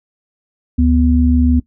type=tone pair together; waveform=sine; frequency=73.5 / 246.9 Hz; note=D2 / B3; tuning=+2 / 0 cents; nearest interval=octave + major sixth; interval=2098 cents; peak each=-12 dBFS; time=0.78-1.6 s; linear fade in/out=10 ms; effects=noise-tail reverb RT60 0.1 s tail -17 dB re dry